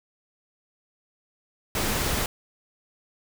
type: noise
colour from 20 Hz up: pink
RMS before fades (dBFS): -26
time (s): 1.75-2.26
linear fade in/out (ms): 2
effects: none